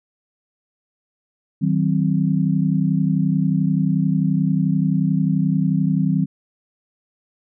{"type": "chord", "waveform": "sine", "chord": "C diminished", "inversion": "first", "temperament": "just", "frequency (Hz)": [156.98, 188.37, 261.6], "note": ["Eb3", "Gb3", "C4"], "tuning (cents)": [16, 31, 0], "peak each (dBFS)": [-19, -19, -23], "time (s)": [1.61, 6.26], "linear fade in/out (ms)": 20, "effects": []}